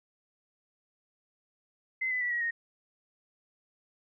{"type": "tone with pitch steps", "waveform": "sine", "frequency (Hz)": [2055, 2005, 1955.4, 1907.4, 1860.6], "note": ["C7", "B6", "B6", "A#6", "A#6"], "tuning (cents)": [-32, 26, -18, 39, -4], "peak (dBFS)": -28, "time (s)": [2.01, 2.51], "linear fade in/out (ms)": 10, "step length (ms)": 100, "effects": []}